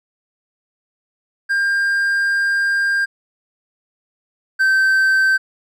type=tone pair in turn; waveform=triangle; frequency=1600 / 1550.9 Hz; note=G6 / G6; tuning=+35 / -19 cents; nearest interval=minor second; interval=54 cents; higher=first; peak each=-13 / -10 dBFS; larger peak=second; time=1.49-3.06 / 4.59-5.38 s; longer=first; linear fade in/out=20 ms; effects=none